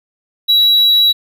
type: tone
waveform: triangle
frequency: 3898 Hz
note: B7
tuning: 23 cents flat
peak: -6 dBFS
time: 0.48-1.13 s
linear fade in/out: 20 ms
effects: none